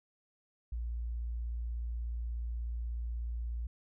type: tone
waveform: sine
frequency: 58.27 Hz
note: A#1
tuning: in tune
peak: -34 dBFS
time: 0.72-3.67 s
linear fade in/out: 5 ms
effects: none